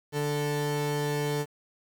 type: tone pair together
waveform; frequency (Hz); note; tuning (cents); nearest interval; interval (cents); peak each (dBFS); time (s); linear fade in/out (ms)
35% pulse; 146.83 / 440; D3 / A4; 0 / 0; octave + perfect fifth; 1900; -28; 0.12-1.46; 50
effects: 9-bit